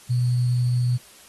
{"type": "tone with sample-and-hold", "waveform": "sine", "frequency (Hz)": 123.1, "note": "B2", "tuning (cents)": -5, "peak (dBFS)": -18, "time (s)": [0.09, 0.98], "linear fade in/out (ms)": 20, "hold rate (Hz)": 4410, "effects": ["white hiss -49 dBFS RMS until 1.28 s", "AAC 32 kbps"]}